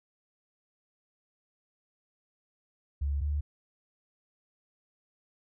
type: tone pair in turn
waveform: sine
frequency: 70.9 / 73.23 Hz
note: C#2 / D2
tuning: +40 / -4 cents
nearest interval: minor second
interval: 56 cents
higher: second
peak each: -27 dBFS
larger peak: neither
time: 3.01-3.21 / 3.21-3.41 s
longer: neither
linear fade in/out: 10 ms
effects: none